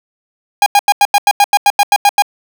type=tone bursts; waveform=45% pulse; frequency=815 Hz; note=G#5; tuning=33 cents flat; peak=-5 dBFS; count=13; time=0.62-2.222 s; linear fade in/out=2 ms; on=42 ms; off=88 ms; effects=none